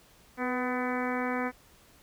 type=harmonic tone with a mistuned harmonic; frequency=251.2 Hz; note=B3; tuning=30 cents sharp; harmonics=1 / 2 / 3 / 4 / 5 / 6 / 7 / 8 / 9; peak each=-32 / -35 / -37 / -38 / -39 / -40 / -40 / -41 / -42 dBFS; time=0.37-1.52 s; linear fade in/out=50 ms; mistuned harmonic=2; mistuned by=-25 cents; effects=pink hiss -59 dBFS RMS until 2.02 s